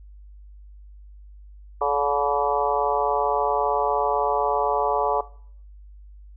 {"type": "harmonic tone with a mistuned harmonic", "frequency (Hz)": 143.7, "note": "D3", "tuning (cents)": -37, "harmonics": [3, 4, 5, 6, 7, 8], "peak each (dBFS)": [-27, -27, -27, -27, -27, -27], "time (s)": [1.81, 5.21], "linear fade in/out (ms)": 5, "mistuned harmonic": 7, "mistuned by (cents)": -35, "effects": ["noise-tail reverb RT60 0.6 s tail -20 dB re dry", "added 50 Hz sine -42 dBFS peak until 6.36 s"]}